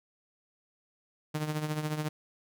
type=tone with tremolo; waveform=sawtooth; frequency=152.8 Hz; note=D#3; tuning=31 cents flat; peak=-24 dBFS; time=1.34-2.09 s; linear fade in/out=10 ms; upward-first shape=triangle; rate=14 Hz; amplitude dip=70%; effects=none